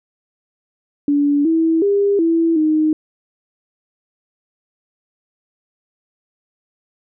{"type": "tone with pitch steps", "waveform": "sine", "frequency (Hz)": [287.8, 325.3, 402.3, 330.5, 310.1], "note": ["D4", "E4", "G4", "E4", "D#4"], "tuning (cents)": [-35, -23, 45, 5, -6], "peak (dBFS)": -12, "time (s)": [1.08, 2.93], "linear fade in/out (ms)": 2, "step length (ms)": 370, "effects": []}